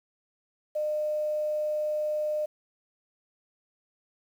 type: tone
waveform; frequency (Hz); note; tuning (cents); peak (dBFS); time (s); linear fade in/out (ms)
sine; 606; D#5; -46; -26; 0.75-2.46; 10
effects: 9-bit